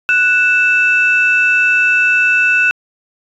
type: tone pair together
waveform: sine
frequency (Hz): 1480 / 2641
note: F#6 / E7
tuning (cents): 0 / +3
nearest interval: minor seventh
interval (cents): 1003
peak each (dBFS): -11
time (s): 0.09-2.71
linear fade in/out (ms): 0
effects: tanh soft clip ceiling -2 dBFS